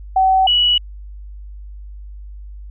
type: tone pair in turn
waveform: sine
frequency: 760 / 2936 Hz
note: F#5 / F#7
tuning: +46 / -14 cents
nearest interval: octave + major seventh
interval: 2340 cents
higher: second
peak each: -10 / -11 dBFS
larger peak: first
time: 0.16-0.47 / 0.47-0.78 s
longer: neither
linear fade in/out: 5 ms
effects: added 50 Hz sine -31 dBFS peak until 2.7 s